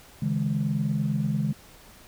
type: chord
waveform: sine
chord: C# suspended second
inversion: none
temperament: equal with one note detuned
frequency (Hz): 138.59 / 158.92 / 207.7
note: C#3 / D#3 / G#3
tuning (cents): 0 / +37 / 0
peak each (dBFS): -27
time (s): 0.22-1.53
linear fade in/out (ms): 5
effects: tanh soft clip ceiling -15 dBFS + pink hiss -51 dBFS RMS until 2.07 s